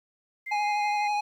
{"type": "tone with tremolo", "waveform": "sine", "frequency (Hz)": 2093, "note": "C7", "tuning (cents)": 0, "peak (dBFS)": -32, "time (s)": [0.46, 1.08], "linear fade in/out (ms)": 10, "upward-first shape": "sine", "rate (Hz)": 5.5, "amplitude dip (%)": 45}
{"type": "tone with vibrato", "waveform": "square", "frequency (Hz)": 830.6, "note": "G#5", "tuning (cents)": 0, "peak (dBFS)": -25, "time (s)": [0.51, 1.21], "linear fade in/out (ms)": 10, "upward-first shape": "triangle", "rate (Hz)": 12, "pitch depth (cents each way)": 21}
{"effects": ["low-pass 4000 Hz 12 dB/octave", "10-bit"]}